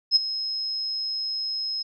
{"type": "tone with ADSR envelope", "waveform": "sine", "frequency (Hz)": 5140, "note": "E8", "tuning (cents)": -45, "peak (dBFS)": -12, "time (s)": [0.11, 1.83], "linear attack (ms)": 48, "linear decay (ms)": 18, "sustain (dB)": -14, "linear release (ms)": 13, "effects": []}